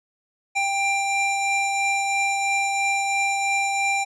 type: tone pair together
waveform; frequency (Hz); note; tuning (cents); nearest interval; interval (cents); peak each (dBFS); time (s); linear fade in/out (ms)
square; 791 / 2370; G5 / D7; +15 / +15; octave + perfect fifth; 1900; -24; 0.55-4.05; 20
effects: resampled to 22050 Hz